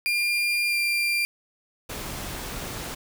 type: tone with pitch glide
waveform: 35% pulse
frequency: 2402 to 2381 Hz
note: D7 to D7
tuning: +38 to +23 cents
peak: -20 dBFS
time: 0.06-1.25 s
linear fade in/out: 0 ms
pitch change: -15 cents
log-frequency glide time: 0.68-0.76 s
type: noise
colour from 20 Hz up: pink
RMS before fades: -34 dBFS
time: 1.89-2.95 s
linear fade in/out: 10 ms
effects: none